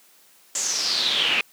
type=noise with band-pass filter sweep; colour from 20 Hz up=brown; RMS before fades=-23 dBFS; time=0.55-1.41 s; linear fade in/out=2 ms; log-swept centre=7300 to 2500 Hz; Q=6.7; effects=white hiss -55 dBFS RMS until 1.52 s + high-pass 200 Hz 12 dB/octave